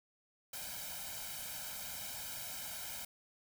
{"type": "noise with comb filter", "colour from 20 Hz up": "white", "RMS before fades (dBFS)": -44, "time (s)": [0.53, 3.05], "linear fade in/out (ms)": 5, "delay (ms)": 1.3, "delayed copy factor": 0.95, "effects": []}